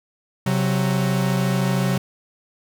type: tone pair together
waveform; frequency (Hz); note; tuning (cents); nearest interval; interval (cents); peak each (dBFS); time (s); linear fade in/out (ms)
45% pulse; 132.36 / 185.8; C3 / F#3; +20 / +7; tritone; 587; -21; 0.46-1.98; 5
effects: none